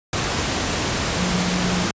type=tone in noise; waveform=sine; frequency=180 Hz; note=F#3; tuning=47 cents flat; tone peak=-22 dBFS; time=1.18-1.86 s; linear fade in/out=2 ms; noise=pink; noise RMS=-22 dBFS; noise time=0.13-1.91 s; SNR=-3 dB; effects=high-pass 60 Hz 12 dB/octave + resampled to 16000 Hz